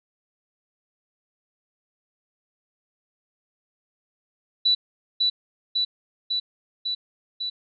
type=tone with echo; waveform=sine; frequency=3957 Hz; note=B7; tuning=3 cents sharp; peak=-16 dBFS; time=4.65-4.75 s; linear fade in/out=10 ms; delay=550 ms; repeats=5; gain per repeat=-2 dB; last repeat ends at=7.5 s; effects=none